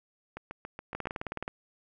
two click trains, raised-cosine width 0.5 ms, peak -24 / -19 dBFS, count 6 / 11, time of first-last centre 0.37-1.071 / 0.95-1.479 s, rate 7.13 / 18.9 Hz, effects none

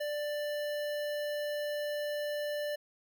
square tone with notch filter, 590 Hz, D5, 8 cents sharp, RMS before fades -35 dBFS, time 0-2.76 s, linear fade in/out 10 ms, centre 7500 Hz, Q 1.4, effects none

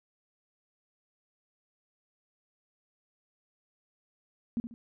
sine tone with echo, 233.1 Hz, A#3, in tune, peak -27 dBFS, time 4.57-4.6 s, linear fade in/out 0 ms, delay 70 ms, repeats 2, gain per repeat -9 dB, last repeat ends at 4.74 s, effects none

